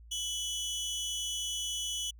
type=tone pair together; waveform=25% pulse; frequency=2985 / 3351 Hz; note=F#7 / G#7; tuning=+15 / +15 cents; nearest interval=major second; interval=200 cents; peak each=-31 / -35 dBFS; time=0.11-2.11 s; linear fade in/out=10 ms; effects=added 57 Hz sine -50 dBFS peak until 2.19 s